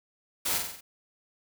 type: noise with echo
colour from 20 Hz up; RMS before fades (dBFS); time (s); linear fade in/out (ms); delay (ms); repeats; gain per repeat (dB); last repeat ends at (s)
white; -29; 0.45-0.58; 10; 46; 5; -4; 0.81
effects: none

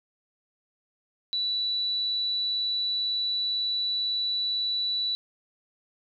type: tone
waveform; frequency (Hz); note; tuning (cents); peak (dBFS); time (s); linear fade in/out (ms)
sine; 3951; B7; 0; -25; 1.33-5.15; 0
effects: none

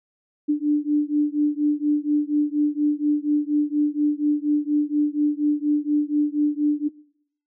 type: beating tone pair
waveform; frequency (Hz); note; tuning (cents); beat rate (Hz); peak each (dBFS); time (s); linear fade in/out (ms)
sine; 294.2 / 298.4; D4 / D4; +3 / +28; 4.2; -21; 0.48-6.89; 20
effects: noise-tail reverb RT60 0.7 s tail -22 dB re dry

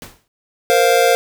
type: noise with exponential decay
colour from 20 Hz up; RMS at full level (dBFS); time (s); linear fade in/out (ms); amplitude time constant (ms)
pink; -31; 0.02-0.28; 1; 56
type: chord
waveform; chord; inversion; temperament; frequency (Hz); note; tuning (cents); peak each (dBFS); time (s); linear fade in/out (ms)
square; Bb suspended second; none; just; 466.2 / 524.4 / 699.2; Bb4 / C5 / F5; 0 / +4 / +2; -16; 0.7-1.15; 0
effects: none

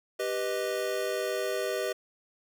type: chord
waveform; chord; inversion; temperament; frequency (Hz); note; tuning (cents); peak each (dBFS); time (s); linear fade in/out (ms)
square; G augmented; none; equal; 392 / 493.9 / 622.3; G4 / B4 / D#5; 0 / 0 / 0; -34; 0.19-1.93; 10
effects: none

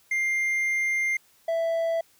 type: tone pair in turn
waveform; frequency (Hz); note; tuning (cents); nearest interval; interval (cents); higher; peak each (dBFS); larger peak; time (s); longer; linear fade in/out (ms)
triangle; 2100 / 661.5; C7 / E5; +6 / +6; octave + minor sixth; 2000; first; -21 / -21; neither; 0.11-1.17 / 1.48-2.01; first; 5
effects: white hiss -61 dBFS RMS until 2.19 s

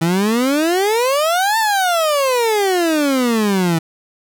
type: exponential two-way sweep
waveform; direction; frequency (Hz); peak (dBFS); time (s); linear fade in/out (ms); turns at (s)
30% pulse; up then down; 160 to 908 to 160; -11; 0.01-3.79; 10; 1.58
effects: none

